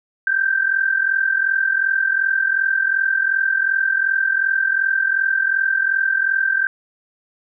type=tone with amplitude modulation; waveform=sine; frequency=1567 Hz; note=G6; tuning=1 cent flat; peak=-12 dBFS; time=0.27-6.67 s; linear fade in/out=2 ms; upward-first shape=sine; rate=42.7 Hz; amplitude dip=75%; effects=none